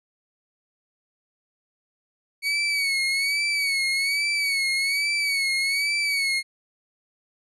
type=tone with vibrato; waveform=30% pulse; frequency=2237 Hz; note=C#7; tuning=15 cents sharp; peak=-19 dBFS; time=2.42-6.43 s; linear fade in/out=50 ms; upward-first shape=sine; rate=1.2 Hz; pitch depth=70 cents each way; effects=resampled to 24000 Hz